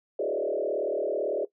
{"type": "tone with frequency modulation", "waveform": "sine", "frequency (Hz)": 493.9, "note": "B4", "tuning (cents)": 0, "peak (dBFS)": -25, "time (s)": [0.19, 1.45], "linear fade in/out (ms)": 5, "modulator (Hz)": 38, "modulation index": 3.3, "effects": ["noise-tail reverb RT60 0.1 s tail -17 dB re dry"]}